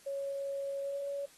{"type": "tone with pitch glide", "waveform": "sine", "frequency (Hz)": [554.4, 562.5], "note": ["C#5", "C#5"], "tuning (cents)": [0, 25], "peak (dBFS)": -34, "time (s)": [0.06, 1.26], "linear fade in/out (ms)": 10, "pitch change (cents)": 25, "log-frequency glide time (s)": [0.8, 1.03], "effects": ["white hiss -60 dBFS RMS until 1.37 s", "AAC 32 kbps"]}